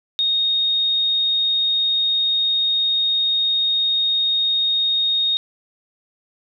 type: tone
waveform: sine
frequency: 3717 Hz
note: A#7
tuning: 6 cents flat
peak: -16 dBFS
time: 0.19-5.37 s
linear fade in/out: 0 ms
effects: none